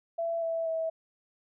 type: tone with pitch steps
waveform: sine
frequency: 669 / 659 / 649.2 Hz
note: E5 / E5 / E5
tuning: +25 / -1 / -27 cents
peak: -28 dBFS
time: 0.18-0.9 s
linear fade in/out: 10 ms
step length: 240 ms
effects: none